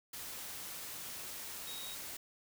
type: tone in noise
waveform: sine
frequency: 3783 Hz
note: A#7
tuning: 25 cents sharp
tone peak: -46 dBFS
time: 1.67-1.95 s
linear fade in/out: 5 ms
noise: white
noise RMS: -45 dBFS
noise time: 0.13-2.17 s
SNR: -4 dB
effects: none